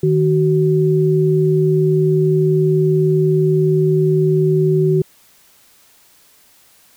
sine tone pair together, 155.33 / 375.8 Hz, D#3 / F#4, -3 / +27 cents, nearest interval octave + minor third, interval 1530 cents, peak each -14 dBFS, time 0.03-5.02 s, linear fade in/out 5 ms, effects white hiss -51 dBFS RMS until 6.96 s

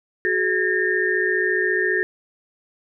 sine tone cluster, 370.8 / 425.3 / 1633 / 1817 Hz, F#4 / G#4 / G#6 / A#6, +4 / +41 / -30 / -45 cents, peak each -23 / -26 / -26 / -21 dBFS, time 0.25-2.03 s, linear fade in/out 0 ms, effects none

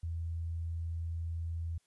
sine tone, 83.1 Hz, E2, 15 cents sharp, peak -34 dBFS, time 0.03-1.78 s, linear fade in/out 5 ms, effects white hiss -75 dBFS RMS until 1.86 s + resampled to 24000 Hz

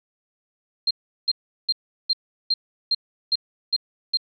sine tone bursts, 4186 Hz, C8, in tune, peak -17 dBFS, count 9, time 0.87-4.172 s, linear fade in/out 5 ms, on 38 ms, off 370 ms, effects none

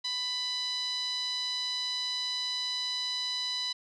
5% pulse tone with low-pass filter, 995 Hz, B5, 13 cents sharp, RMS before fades -33 dBFS, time 0.04-3.73 s, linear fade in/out 10 ms, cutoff 4300 Hz, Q 7.9, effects none

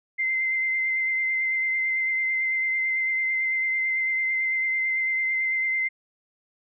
sine tone with vibrato, 2077 Hz, C7, 13 cents flat, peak -22 dBFS, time 0.18-5.89 s, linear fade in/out 20 ms, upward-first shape triangle, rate 9 Hz, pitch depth 19 cents each way, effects none

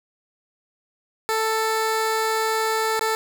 15% pulse tone with dropouts, 441.7 Hz, A4, 7 cents sharp, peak -14 dBFS, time 1.29-3.15 s, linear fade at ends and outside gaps 0 ms, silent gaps 2.993-3.01 s, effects none

